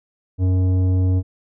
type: tone with tanh clipping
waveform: sine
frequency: 92.5 Hz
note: F#2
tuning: in tune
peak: -16 dBFS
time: 0.38-1.23 s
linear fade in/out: 50 ms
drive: 11 dB
effects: none